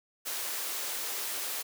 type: high-pass noise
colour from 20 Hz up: white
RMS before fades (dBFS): -35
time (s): 0.25-1.63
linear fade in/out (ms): 20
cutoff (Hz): 320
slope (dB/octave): 24
effects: none